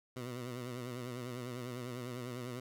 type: tone with vibrato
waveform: 15% pulse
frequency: 123.47 Hz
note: B2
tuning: in tune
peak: -34 dBFS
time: 0.16-2.6 s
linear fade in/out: 5 ms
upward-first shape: sine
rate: 10 Hz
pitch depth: 66 cents each way
effects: none